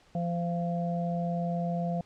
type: harmonic tone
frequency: 172.1 Hz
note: F3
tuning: 25 cents flat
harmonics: 1 / 3 / 4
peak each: -29 / -38 / -34 dBFS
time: 0.15-2.01 s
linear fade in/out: 2 ms
effects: pink hiss -61 dBFS RMS until 2.05 s + low-pass 6000 Hz 12 dB/octave